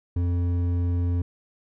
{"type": "tone with hard clipping", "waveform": "sine", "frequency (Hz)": 87.7, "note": "F2", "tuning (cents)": 8, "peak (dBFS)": -23, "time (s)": [0.16, 1.22], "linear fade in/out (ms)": 5, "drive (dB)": 8, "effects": []}